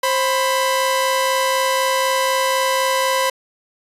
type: tone pair together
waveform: sawtooth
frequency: 529.5 / 995 Hz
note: C5 / B5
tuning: +21 / +13 cents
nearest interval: major seventh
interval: 1092 cents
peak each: -15 dBFS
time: 0.03-3.3 s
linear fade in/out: 5 ms
effects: resampled to 32000 Hz